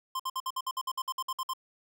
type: tone bursts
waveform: square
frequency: 1046.5 Hz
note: C6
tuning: in tune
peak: -31 dBFS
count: 14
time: 0.15-1.535 s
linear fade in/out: 5 ms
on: 46 ms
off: 57 ms
effects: none